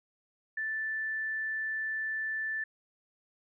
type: tone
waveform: sine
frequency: 1760 Hz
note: A6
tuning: in tune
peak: -31 dBFS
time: 0.57-2.64 s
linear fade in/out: 5 ms
effects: none